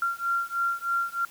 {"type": "beating tone pair", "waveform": "sine", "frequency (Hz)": [1378, 1381.2], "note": ["F6", "F6"], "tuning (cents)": [-24, -20], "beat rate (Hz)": 3.2, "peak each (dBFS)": -28, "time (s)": [0.02, 1.25], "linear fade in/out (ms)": 2, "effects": ["white hiss -50 dBFS RMS until 1.3 s"]}